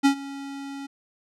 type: tone with ADSR envelope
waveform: square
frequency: 277.2 Hz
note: C#4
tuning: in tune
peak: -14 dBFS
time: 0.03-0.87 s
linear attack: 25 ms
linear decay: 91 ms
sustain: -20 dB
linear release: 14 ms
effects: low-pass 8000 Hz 12 dB/octave